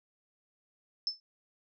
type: tone with exponential decay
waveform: sine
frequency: 5274 Hz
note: E8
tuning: in tune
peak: -25 dBFS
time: 1.07-1.2 s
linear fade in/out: 1 ms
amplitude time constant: 27 ms
effects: none